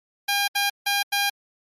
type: tone bursts at uneven times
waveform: 10% pulse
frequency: 806 Hz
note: G5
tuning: 48 cents sharp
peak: -12 dBFS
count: 4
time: 0.28-0.48 / 0.55-0.7 / 0.86-1.03 / 1.12-1.3 s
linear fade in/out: 10 ms
effects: MP3 64 kbps